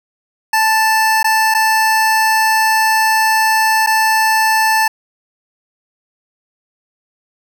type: tone with dropouts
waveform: 25% pulse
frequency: 880 Hz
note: A5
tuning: in tune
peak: -7 dBFS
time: 0.53-4.88 s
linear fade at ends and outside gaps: 5 ms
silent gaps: 1.23-1.243 / 1.541-1.547 / 3.864-3.871 s
effects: none